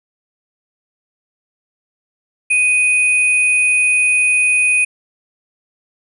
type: tone pair together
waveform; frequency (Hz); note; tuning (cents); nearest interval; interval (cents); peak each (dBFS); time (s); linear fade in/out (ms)
sine; 2490 / 9434; D#7 / D9; +1 / +7; octave + major seventh; 2306; -11 / -21; 2.5-4.85; 10
effects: none